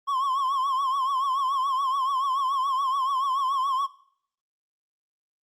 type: tone with vibrato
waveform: triangle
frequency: 1075 Hz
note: C6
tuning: 47 cents sharp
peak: -21 dBFS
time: 0.07-3.87 s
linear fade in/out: 20 ms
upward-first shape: triangle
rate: 7 Hz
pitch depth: 110 cents each way
effects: noise-tail reverb RT60 0.6 s tail -18 dB re dry + Opus 48 kbps